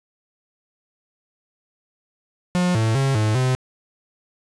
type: tone with pitch steps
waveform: 45% pulse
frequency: 179 / 111.4 / 135.7 / 107.8 / 128.5 Hz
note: F3 / A2 / C#3 / A2 / C3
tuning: +43 / +22 / -36 / -35 / -31 cents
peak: -17 dBFS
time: 2.55-3.55 s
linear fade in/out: 0 ms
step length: 200 ms
effects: resampled to 22050 Hz + 8-bit